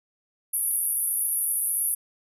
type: band-pass noise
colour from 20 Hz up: white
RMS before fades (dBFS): -26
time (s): 0.53-1.95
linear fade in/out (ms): 10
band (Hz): 9900 to 12000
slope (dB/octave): 96
effects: none